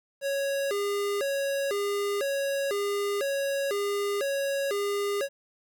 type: tone with vibrato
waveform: square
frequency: 473.8 Hz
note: A#4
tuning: 28 cents sharp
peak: -27 dBFS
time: 0.21-5.29 s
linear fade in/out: 50 ms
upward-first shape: square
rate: 1 Hz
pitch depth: 270 cents each way
effects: 10-bit

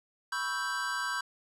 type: chord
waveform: square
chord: C# half-diminished seventh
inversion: third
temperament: equal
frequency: 987.8 / 1108.7 / 1318.5 / 1568 Hz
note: B5 / C#6 / E6 / G6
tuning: 0 / 0 / 0 / 0 cents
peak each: -39 / -40 / -40 / -34 dBFS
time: 0.32-1.21 s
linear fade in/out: 5 ms
effects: low-pass 10000 Hz 12 dB/octave

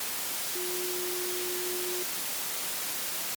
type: tone in noise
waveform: sine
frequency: 360 Hz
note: F#4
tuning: 47 cents flat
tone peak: -34 dBFS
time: 0.55-2.03 s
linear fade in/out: 5 ms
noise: white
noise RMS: -33 dBFS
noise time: 0-3.35 s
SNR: -4 dB
effects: high-pass 150 Hz 12 dB/octave + MP3 96 kbps

